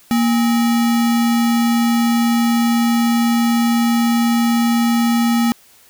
sine tone with sample-and-hold, 234 Hz, A#3, 7 cents sharp, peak -12 dBFS, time 0.11-5.52 s, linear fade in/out 0 ms, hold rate 1050 Hz, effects white hiss -49 dBFS RMS until 5.89 s

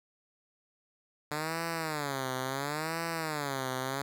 5% pulse tone with vibrato, 146.83 Hz, D3, in tune, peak -21 dBFS, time 1.31-4.02 s, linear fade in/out 5 ms, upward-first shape sine, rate 0.72 Hz, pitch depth 220 cents each way, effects none

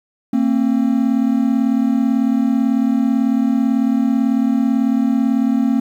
triangle tone pair together, 228.4 / 266.5 Hz, A#3 / C4, -35 / +32 cents, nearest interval minor third, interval 267 cents, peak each -14 dBFS, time 0.33-5.8 s, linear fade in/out 5 ms, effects 8-bit

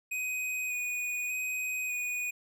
square tone with vibrato, 2489 Hz, D#7, in tune, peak -32 dBFS, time 0.11-2.31 s, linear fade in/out 10 ms, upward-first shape square, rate 0.84 Hz, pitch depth 13 cents each way, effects none

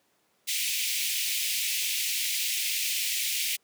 pink high-pass noise, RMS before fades -29 dBFS, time 0.47-3.57 s, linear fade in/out 20 ms, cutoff 2200 Hz, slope 48 dB/octave, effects pink hiss -69 dBFS RMS until 3.63 s + high-pass 200 Hz 12 dB/octave

